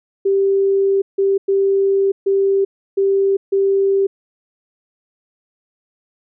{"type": "tone bursts at uneven times", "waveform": "sine", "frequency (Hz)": 392, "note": "G4", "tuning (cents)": 0, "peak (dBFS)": -12, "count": 6, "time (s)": [[0.25, 1.02], [1.18, 1.38], [1.48, 2.12], [2.26, 2.65], [2.97, 3.37], [3.52, 4.07]], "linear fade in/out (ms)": 10, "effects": []}